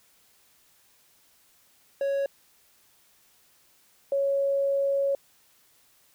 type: tone pair in turn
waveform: triangle / sine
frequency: 554.4 / 554.4 Hz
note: C#5 / C#5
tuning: 0 / 0 cents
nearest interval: unison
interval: 0 cents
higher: neither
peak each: -22 dBFS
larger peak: neither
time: 2.01-2.26 / 4.12-5.15 s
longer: second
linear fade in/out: 2 ms
effects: white hiss -62 dBFS RMS until 6.14 s